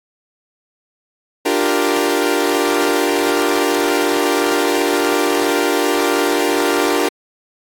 sawtooth chord, G minor seventh, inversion second, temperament equal, 293.7 / 349.2 / 392 / 466.2 Hz, D4 / F4 / G4 / Bb4, 0 / 0 / 0 / 0 cents, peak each -16 dBFS, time 1.45-7.09 s, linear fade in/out 10 ms, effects AAC 64 kbps

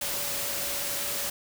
sine tone in noise, 570 Hz, C#5, 48 cents sharp, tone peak -42 dBFS, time 0.01-1.3 s, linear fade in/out 5 ms, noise white, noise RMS -31 dBFS, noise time 0.01-1.3 s, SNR -14 dB, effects none

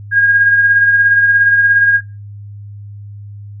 sine tone with tremolo, 1630 Hz, G#6, 33 cents flat, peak -5 dBFS, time 0.11-2.01 s, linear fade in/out 50 ms, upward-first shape sine, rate 17 Hz, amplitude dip 40%, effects noise-tail reverb RT60 0.3 s tail -20 dB re dry + added 102 Hz sine -28 dBFS peak until 3.6 s

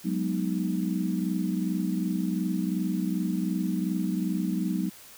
sine chord, G# minor seventh, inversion third, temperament equal, 185 / 207.7 / 246.9 / 311.1 Hz, F#3 / G#3 / B3 / D#4, 0 / 0 / 0 / 0 cents, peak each -28 / -32 / -33 / -32 dBFS, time 0.04-4.9 s, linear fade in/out 20 ms, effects white hiss -49 dBFS RMS until 5.17 s

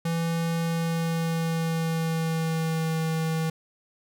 square tone with pitch glide, 166.3 to 161.01 Hz, E3 to E3, +16 to -40 cents, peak -25 dBFS, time 0.05-3.5 s, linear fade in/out 5 ms, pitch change -56 cents, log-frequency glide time 0.63-2.98 s, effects none

